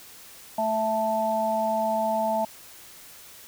harmonic tone, 220 Hz, A3, in tune, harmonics 1 / 3 / 4, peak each -32 / -25 / -26 dBFS, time 0.58-2.45 s, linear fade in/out 5 ms, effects white hiss -47 dBFS RMS until 3.47 s

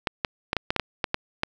clicks, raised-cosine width 0.3 ms, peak -7 dBFS, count 10, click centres 0.072 / 0.248 / 0.531 / 0.567 / 0.705 / 0.763 / 0.797 / 1.042 / 1.144 / 1.434 s, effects none

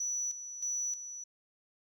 sine tone with tremolo, 5920 Hz, F#8, in tune, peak -30 dBFS, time 0-1.24 s, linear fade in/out 5 ms, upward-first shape square, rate 1.6 Hz, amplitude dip 70%, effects tanh soft clip ceiling -29 dBFS + 12-bit

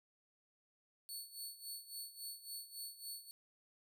15% pulse tone with tremolo, 4435 Hz, C#8, in tune, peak -37 dBFS, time 1.09-3.31 s, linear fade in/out 0 ms, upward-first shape sine, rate 3.6 Hz, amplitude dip 80%, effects none

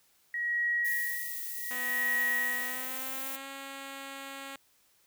sine tone with tremolo, 1904 Hz, A#6, 36 cents sharp, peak -26 dBFS, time 0.34-2.98 s, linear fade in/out 2 ms, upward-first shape sine, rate 0.67 Hz, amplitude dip 95%
violet noise, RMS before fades -38 dBFS, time 0.84-3.37 s, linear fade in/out 20 ms
5% pulse tone with pitch glide, 250.8 to 273.5 Hz, B3 to C#4, +27 to -23 cents, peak -29 dBFS, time 1.71-4.56 s, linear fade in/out 0 ms, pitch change +150 cents, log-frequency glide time 2.63-3.47 s
effects white hiss -67 dBFS RMS until 5.06 s

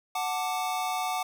square chord, D major, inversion first, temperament equal, 740 / 880 / 1174.7 Hz, F#5 / A5 / D6, 0 / 0 / 0 cents, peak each -31 / -35 / -35 dBFS, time 0.15-1.23 s, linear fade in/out 5 ms, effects none

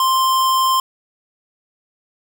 square tone, 1048 Hz, C6, 2 cents sharp, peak -14 dBFS, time 0-0.8 s, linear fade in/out 2 ms, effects none

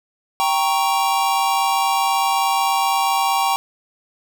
square chord, G diminished, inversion none, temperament equal, 784 / 932.3 / 1108.7 Hz, G5 / Bb5 / Db6, 0 / 0 / 0 cents, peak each -20 / -22 / -23 dBFS, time 0.4-3.56 s, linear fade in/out 0 ms, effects none

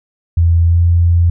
sine tone with pitch glide, 84.2 to 85.72 Hz, E2 to F2, +37 to -32 cents, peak -7 dBFS, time 0.37-1.3 s, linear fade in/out 5 ms, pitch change +31 cents, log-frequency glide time 0.67-0.78 s, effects none

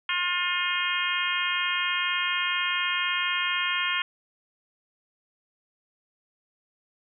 harmonic tone, 355.8 Hz, F4, 32 cents sharp, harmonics 3 / 4 / 5 / 6 / 7 / 8 / 9, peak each -32 / -32 / -32 / -32 / -32 / -32 / -32 dBFS, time 0.09-4.02 s, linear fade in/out 2 ms, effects none

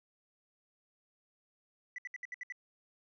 sine tone bursts, 1978 Hz, B6, 2 cents sharp, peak -37 dBFS, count 7, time 1.96-2.523 s, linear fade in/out 2 ms, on 23 ms, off 67 ms, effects tanh soft clip ceiling -37 dBFS

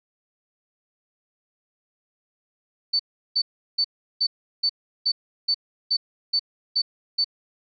sine tone bursts, 4520 Hz, C#8, 33 cents sharp, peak -18 dBFS, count 11, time 2.93-7.245 s, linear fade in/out 10 ms, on 65 ms, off 360 ms, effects none

